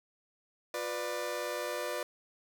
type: chord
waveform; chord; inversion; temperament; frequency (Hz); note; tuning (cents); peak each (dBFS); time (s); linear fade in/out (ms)
sawtooth; B diminished; second; just; 355.6 / 493.9 / 592.7; F4 / B4 / D5; +31 / 0 / +16; -38 / -34 / -33; 0.74-2.03; 2
effects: none